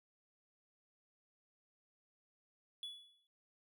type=tone with exponential decay; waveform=triangle; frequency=3412 Hz; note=G#7; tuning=46 cents sharp; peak=-39 dBFS; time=2.83-3.27 s; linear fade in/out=1 ms; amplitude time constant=95 ms; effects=none